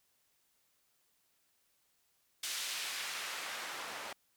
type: noise with band-pass filter sweep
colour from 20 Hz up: white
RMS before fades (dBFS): -41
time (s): 2.43-4.13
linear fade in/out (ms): 5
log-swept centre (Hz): 3900 to 840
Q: 0.73
effects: white hiss -75 dBFS RMS until 4.36 s